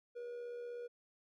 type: tone with amplitude modulation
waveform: triangle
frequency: 480.8 Hz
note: B4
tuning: 46 cents flat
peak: -39 dBFS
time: 0.15-0.88 s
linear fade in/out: 20 ms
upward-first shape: sine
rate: 76.2 Hz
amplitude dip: 35%
effects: none